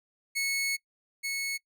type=tone pair in turn; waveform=sawtooth; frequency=2200 / 2200 Hz; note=C#7 / C#7; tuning=-14 / -14 cents; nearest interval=unison; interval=0 cents; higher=neither; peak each=-24 / -27 dBFS; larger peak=first; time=0.35-0.77 / 1.23-1.58 s; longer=first; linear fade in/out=20 ms; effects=noise-tail reverb RT60 0.1 s tail -23 dB re dry